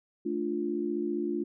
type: chord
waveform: sine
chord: D minor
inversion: second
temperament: equal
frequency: 220 / 293.7 / 349.2 Hz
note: A3 / D4 / F4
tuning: 0 / 0 / 0 cents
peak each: -35 / -33 / -31 dBFS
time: 0.25-1.44 s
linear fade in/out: 10 ms
effects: none